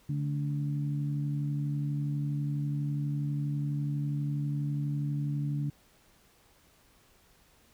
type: harmonic tone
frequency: 72.2 Hz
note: D2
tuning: 29 cents flat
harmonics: 2 / 3 / 4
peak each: -29 / -42 / -39 dBFS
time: 0.09-5.7 s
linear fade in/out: 5 ms
effects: pink hiss -63 dBFS RMS until 7.73 s